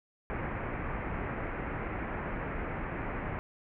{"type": "low-pass noise", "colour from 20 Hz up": "pink", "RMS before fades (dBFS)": -36, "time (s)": [0.3, 3.39], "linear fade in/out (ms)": 0, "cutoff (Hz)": 2300, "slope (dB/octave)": 48, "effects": []}